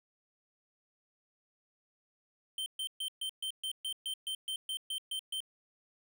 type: tone bursts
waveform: square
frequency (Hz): 3113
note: G7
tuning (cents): -13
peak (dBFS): -35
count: 14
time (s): 2.58-5.404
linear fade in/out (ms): 2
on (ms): 81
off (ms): 130
effects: none